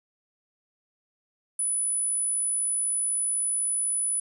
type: tone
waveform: sine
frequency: 9956 Hz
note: D#9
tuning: in tune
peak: -24 dBFS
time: 1.59-4.2 s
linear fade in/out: 5 ms
effects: none